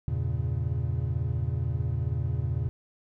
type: chord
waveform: triangle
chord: E diminished seventh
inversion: none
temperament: equal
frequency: 82.41 / 98 / 116.54 / 138.59 Hz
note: E2 / G2 / Bb2 / Db3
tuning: 0 / 0 / 0 / 0 cents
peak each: -29 / -34 / -28 / -30 dBFS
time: 0.08-2.69 s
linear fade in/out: 0 ms
effects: none